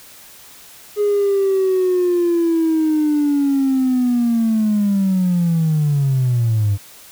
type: linear sweep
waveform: triangle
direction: down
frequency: 417.1 to 98 Hz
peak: -10 dBFS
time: 0.96-6.78 s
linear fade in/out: 50 ms
effects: tanh soft clip ceiling -10 dBFS + white hiss -42 dBFS RMS until 7.11 s